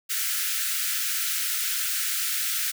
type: high-pass noise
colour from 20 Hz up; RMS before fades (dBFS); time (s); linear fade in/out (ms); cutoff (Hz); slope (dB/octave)
white; -27; 0.09-2.72; 20; 1300; 96
effects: none